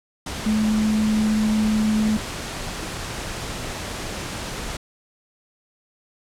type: tone in noise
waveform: sine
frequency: 215.5 Hz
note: A3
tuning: 36 cents flat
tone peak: -17 dBFS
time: 0.46-2.17 s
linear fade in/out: 5 ms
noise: pink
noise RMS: -30 dBFS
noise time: 0.26-4.77 s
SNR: +10 dB
effects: low-pass 9000 Hz 12 dB/octave